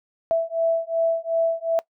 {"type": "beating tone pair", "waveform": "sine", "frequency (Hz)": [659.3, 662], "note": ["E5", "E5"], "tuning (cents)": [0, 7], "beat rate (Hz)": 2.7, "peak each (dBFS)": -22, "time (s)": [0.31, 1.79], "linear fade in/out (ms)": 0, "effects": ["noise-tail reverb RT60 0.1 s tail -21 dB re dry"]}